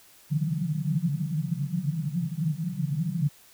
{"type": "band-pass noise", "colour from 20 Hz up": "pink", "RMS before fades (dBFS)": -28, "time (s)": [0.3, 3.29], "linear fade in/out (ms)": 20, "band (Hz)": [140, 180], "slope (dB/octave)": 96, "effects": ["white hiss -55 dBFS RMS until 3.53 s"]}